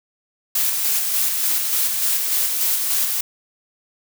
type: noise with tremolo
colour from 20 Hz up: blue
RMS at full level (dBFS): -19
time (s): 0.55-3.21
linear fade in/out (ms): 5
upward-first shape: square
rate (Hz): 3.4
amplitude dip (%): 30
effects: none